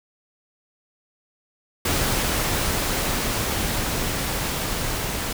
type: noise with level ramp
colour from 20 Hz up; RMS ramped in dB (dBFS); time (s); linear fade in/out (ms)
pink; -22 to -27; 1.85-5.33; 5
effects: none